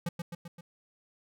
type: tone with echo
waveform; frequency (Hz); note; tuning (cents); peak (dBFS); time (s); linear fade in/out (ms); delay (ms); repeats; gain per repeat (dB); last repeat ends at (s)
square; 171.2; F3; -34; -30; 0.06-0.09; 5; 130; 4; -4; 0.61
effects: none